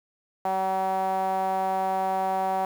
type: tone with band-pass filter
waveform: sawtooth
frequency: 190 Hz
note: F#3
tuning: 46 cents sharp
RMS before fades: -26 dBFS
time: 0.45-2.65 s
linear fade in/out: 2 ms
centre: 790 Hz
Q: 5.2
effects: 8-bit